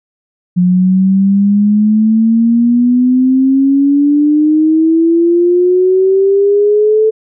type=exponential sweep; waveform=sine; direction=up; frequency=177.7 to 440 Hz; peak=-6 dBFS; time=0.56-7.11 s; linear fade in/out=20 ms; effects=none